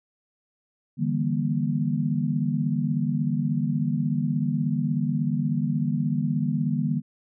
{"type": "chord", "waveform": "sine", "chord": "E half-diminished seventh", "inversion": "third", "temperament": "just", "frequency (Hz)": [148.33, 164.81, 197.78, 237.3], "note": ["D3", "E3", "G3", "Bb3"], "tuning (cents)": [18, 0, 16, 31], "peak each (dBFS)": [-26, -29, -29, -27], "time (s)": [0.97, 7.02], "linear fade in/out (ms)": 50, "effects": []}